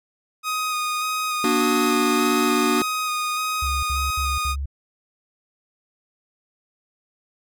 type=tone with vibrato; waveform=sawtooth; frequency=1244.5 Hz; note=D#6; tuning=in tune; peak=-19 dBFS; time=0.43-4.56 s; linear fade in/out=50 ms; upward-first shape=square; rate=1.7 Hz; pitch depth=14 cents each way
type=chord; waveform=square; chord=Bb augmented; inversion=none; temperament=equal with one note detuned; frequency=238 / 293.7 / 370 Hz; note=Bb3 / D4 / F#4; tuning=+36 / 0 / 0 cents; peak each=-24 dBFS; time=1.44-2.82 s; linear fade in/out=2 ms
type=tone bursts; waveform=sine; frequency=69.3 Hz; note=C#2; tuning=in tune; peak=-24 dBFS; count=4; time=3.62-4.658 s; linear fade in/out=5 ms; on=210 ms; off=66 ms
effects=none